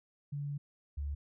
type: tone pair in turn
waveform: sine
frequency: 143.6 / 71.8 Hz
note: D3 / D2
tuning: -39 / -39 cents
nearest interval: octave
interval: 1200 cents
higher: first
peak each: -35 / -34 dBFS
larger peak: second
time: 0.32-0.58 / 0.97-1.15 s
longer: first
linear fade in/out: 10 ms
effects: none